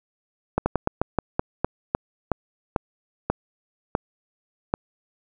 slowing click train, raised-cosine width 1 ms, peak -6 dBFS, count 14, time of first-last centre 0.58-4.739 s, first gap 80 ms, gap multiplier 1.21, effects none

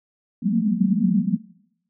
pink band-pass noise, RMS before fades -20 dBFS, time 0.42-1.37 s, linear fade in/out 10 ms, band 180 to 230 Hz, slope 96 dB/octave, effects noise-tail reverb RT60 0.8 s tail -21 dB re dry

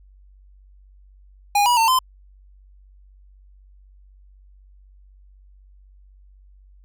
square tone with pitch steps, 818 / 969 / 903 / 1029 Hz, G#5 / B5 / A5 / C6, -26 / -33 / +45 / -29 cents, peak -15 dBFS, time 1.55-1.99 s, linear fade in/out 5 ms, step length 110 ms, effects added 48 Hz sine -47 dBFS peak until 6.84 s

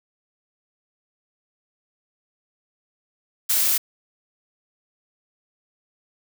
blue noise, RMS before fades -20 dBFS, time 3.49-3.78 s, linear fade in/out 10 ms, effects none

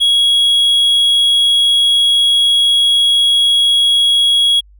triangle tone, 3322 Hz, G#7, in tune, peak -7 dBFS, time 0-4.61 s, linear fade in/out 20 ms, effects added 50 Hz sine -41 dBFS peak until 4.79 s

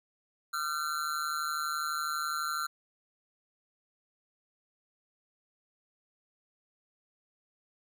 square tone with amplitude modulation, 1367 Hz, F6, 37 cents flat, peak -28 dBFS, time 0.53-2.67 s, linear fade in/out 10 ms, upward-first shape sine, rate 152 Hz, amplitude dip 85%, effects none

